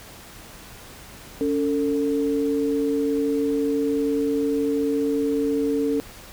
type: tone pair together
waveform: sine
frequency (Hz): 282.2 / 448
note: C#4 / A4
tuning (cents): +31 / +31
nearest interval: minor sixth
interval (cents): 800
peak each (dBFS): -22 / -23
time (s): 1.41-6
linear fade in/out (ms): 0
effects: pink hiss -43 dBFS RMS until 6.32 s